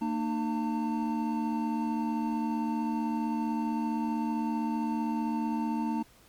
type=tone cluster; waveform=triangle; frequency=228.6 / 304.1 / 901 Hz; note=A#3 / D#4 / A5; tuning=-34 / -40 / +41 cents; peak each=-28 / -31 / -33 dBFS; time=0.01-6.03 s; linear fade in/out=10 ms; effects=pink hiss -59 dBFS RMS until 6.28 s + MP3 96 kbps